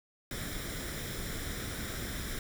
pink noise with comb filter, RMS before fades -38 dBFS, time 0.31-2.39 s, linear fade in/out 2 ms, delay 0.55 ms, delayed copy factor +0.6, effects none

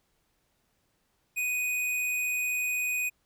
square tone, 2489 Hz, D#7, in tune, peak -28 dBFS, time 1.36-3.1 s, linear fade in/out 20 ms, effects pink hiss -73 dBFS RMS until 3.25 s

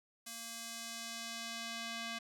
square tone with band-pass filter sweep, 230 Hz, A#3, 23 cents flat, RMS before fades -44 dBFS, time 0.26-2.19 s, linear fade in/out 10 ms, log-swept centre 8900 to 3200 Hz, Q 0.82, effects none

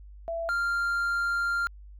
sine / triangle tone pair in turn, 667 / 1393.1 Hz, E5 / F6, +20 / -5 cents, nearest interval octave + minor second, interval 1275 cents, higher second, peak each -29 / -23 dBFS, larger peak second, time 0.28-0.49 / 0.49-1.67 s, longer second, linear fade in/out 0 ms, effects added 50 Hz sine -44 dBFS peak until 1.99 s

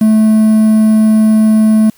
triangle tone with quantisation, 217.5 Hz, A3, 20 cents flat, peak -3 dBFS, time 0.01-1.9 s, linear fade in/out 5 ms, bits 5, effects white hiss -48 dBFS RMS until 1.97 s

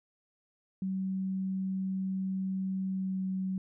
sine tone with pitch glide, 190 to 188.69 Hz, F#3 to F#3, +46 to +34 cents, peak -30 dBFS, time 0.82-3.58 s, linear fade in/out 2 ms, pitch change -12 cents, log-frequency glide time 2.87-3.24 s, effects none

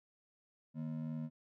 triangle ring-modulated tone, 196 Hz, G3, in tune, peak -33 dBFS, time 0.74-1.3 s, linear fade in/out 50 ms, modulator 41.7 Hz, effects none

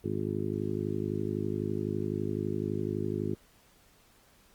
harmonic tone, 51.91 Hz, G#1, in tune, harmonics 2 / 3 / 4 / 5 / 6 / 7 / 8, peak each -37 / -38 / -37 / -39 / -38 / -35 / -39 dBFS, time 0.04-3.35 s, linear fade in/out 5 ms, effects pink hiss -62 dBFS RMS until 4.54 s + Opus 32 kbps

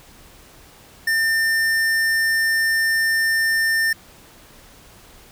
sine tone with hard clipping, 1800 Hz, A6, 39 cents sharp, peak -18 dBFS, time 1.07-3.93 s, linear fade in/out 5 ms, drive 16 dB, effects pink hiss -47 dBFS RMS until 5.31 s

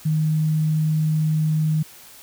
sine tone, 155.6 Hz, D#3, in tune, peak -17 dBFS, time 0.05-1.83 s, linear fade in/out 10 ms, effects white hiss -45 dBFS RMS until 2.22 s

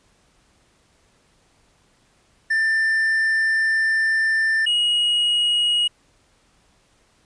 triangle tone pair in turn, 1783 / 2892 Hz, A6 / F#7, +22 / -40 cents, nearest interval minor sixth, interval 838 cents, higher second, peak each -15 dBFS, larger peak neither, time 2.5-4.66 / 4.66-5.88 s, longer first, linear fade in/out 10 ms, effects pink hiss -60 dBFS RMS until 7.25 s + resampled to 22050 Hz

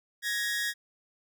sawtooth tone pair together, 1669 / 1873.4 Hz, G#6 / A#6, +8 / +8 cents, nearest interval major second, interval 200 cents, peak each -28 dBFS, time 0.22-0.74 s, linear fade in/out 50 ms, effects none

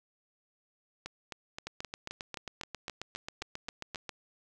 two click trains, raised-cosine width 0.2 ms, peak -21 / -22 dBFS, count 19 / 12, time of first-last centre 1.67-4.093 / 1.06-3.947 s, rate 7.43 / 3.81 Hz, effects none

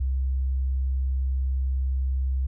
sine tone, 65.7 Hz, C2, 8 cents sharp, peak -22 dBFS, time 0-2.47 s, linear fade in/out 10 ms, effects none

